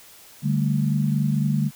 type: chord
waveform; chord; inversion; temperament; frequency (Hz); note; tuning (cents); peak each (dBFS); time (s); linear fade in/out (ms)
sine; D suspended fourth; none; equal with one note detuned; 146.24 / 196 / 220; D3 / G3 / A3; -7 / 0 / 0; -21 / -25 / -25; 0.42-1.71; 50
effects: white hiss -48 dBFS RMS until 1.75 s